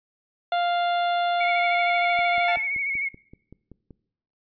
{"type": "harmonic tone", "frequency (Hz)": 698.5, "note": "F5", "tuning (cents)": 0, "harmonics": [1, 2, 3, 4, 5, 6], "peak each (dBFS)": [-21, -31, -38, -39, -35, -45], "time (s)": [0.52, 2.56], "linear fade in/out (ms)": 2}
{"type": "tone with vibrato", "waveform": "sine", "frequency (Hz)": 2210, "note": "C#7", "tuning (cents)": -6, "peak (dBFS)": -24, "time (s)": [1.4, 3.09], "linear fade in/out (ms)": 10, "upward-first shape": "sine", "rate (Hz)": 13, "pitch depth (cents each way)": 44}
{"type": "click train", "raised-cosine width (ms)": 3, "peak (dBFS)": -31, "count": 10, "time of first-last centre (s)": [2.19, 3.908], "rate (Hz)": 5.24}
{"type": "tone with exponential decay", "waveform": "20% pulse", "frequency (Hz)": 880, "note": "A5", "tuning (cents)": 0, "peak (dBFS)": -24, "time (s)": [2.48, 2.82], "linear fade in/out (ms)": 2, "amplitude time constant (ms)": 73}
{"effects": ["noise-tail reverb RT60 0.7 s tail -21 dB re dry", "resampled to 11025 Hz"]}